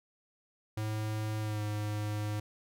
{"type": "tone with pitch glide", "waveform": "square", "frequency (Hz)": [108, 105.23], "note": ["A2", "G#2"], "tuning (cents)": [-32, 23], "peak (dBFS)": -33, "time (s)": [0.77, 2.4], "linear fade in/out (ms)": 5, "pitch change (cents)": -45, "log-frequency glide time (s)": [1.4, 1.62], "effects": []}